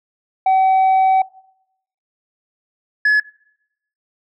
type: tone pair in turn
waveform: sine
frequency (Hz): 761 / 1702.5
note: F#5 / G#6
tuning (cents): +48 / +42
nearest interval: octave + major second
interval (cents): 1394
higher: second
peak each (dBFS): -8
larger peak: neither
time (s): 0.46-1.22 / 3.05-3.2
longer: first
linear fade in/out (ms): 5
effects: noise-tail reverb RT60 0.8 s tail -24 dB re dry + tanh soft clip ceiling -10 dBFS